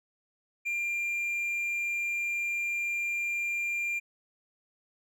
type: tone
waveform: triangle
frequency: 2389 Hz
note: D7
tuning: 29 cents sharp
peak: -27 dBFS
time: 0.65-4 s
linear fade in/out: 20 ms
effects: none